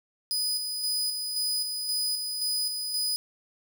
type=tone with tremolo; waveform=sawtooth; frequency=4978 Hz; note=D#8; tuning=in tune; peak=-23 dBFS; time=0.31-3.16 s; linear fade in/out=0 ms; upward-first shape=square; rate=1.9 Hz; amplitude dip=40%; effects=none